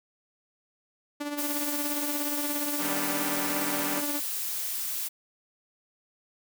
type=tone with tremolo; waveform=sawtooth; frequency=291.6 Hz; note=D4; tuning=12 cents flat; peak=-25 dBFS; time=1.2-4.2 s; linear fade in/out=10 ms; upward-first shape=triangle; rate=17 Hz; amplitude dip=60%
type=noise; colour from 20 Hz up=blue; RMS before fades=-32 dBFS; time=1.37-5.09 s; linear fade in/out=20 ms
type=chord; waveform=5% pulse; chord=Eb augmented; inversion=none; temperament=equal; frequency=155.56 / 196 / 246.9 Hz; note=Eb3 / G3 / B3; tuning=0 / 0 / 0 cents; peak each=-27 / -23 / -27 dBFS; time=2.78-4.03 s; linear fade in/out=50 ms
effects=none